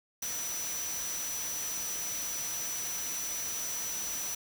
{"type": "tone in noise", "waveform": "sine", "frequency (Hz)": 5920, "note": "F#8", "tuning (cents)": 0, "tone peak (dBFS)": -35, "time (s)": [0.22, 4.35], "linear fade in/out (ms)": 5, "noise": "white", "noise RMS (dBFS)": -39, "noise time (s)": [0.22, 4.35], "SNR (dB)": 1, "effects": []}